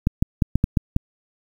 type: clicks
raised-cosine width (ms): 5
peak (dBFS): -4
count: 7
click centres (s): 0.071 / 0.225 / 0.422 / 0.556 / 0.641 / 0.772 / 0.964
effects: 7-bit